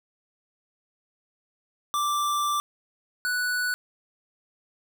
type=tone pair in turn; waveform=square; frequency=1174.7 / 1480 Hz; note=D6 / F#6; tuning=0 / 0 cents; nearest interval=major third; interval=400 cents; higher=second; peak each=-24 / -25 dBFS; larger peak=first; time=1.94-2.6 / 3.25-3.74 s; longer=first; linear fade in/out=0 ms; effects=none